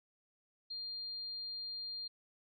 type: tone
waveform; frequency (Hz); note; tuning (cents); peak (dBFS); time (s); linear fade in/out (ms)
sine; 4200; C8; +6; -40; 0.7-2.08; 10
effects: none